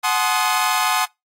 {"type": "chord", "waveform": "sawtooth", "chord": "F# diminished seventh", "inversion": "none", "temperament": "equal with one note detuned", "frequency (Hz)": [740, 858.9, 1046.5, 1244.5], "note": ["F#5", "A5", "C6", "Eb6"], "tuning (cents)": [0, -42, 0, 0], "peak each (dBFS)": -19, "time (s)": [0.03, 1.06], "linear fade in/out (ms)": 20, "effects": ["noise-tail reverb RT60 0.2 s tail -25 dB re dry", "AAC 48 kbps"]}